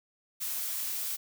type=noise; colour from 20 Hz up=blue; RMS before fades=-34 dBFS; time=0.4-1.17 s; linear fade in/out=20 ms; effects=none